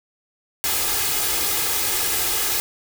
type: noise with comb filter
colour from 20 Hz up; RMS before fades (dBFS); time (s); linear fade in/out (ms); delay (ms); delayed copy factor
white; -22; 0.64-2.6; 0; 2.4; +0.65
effects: none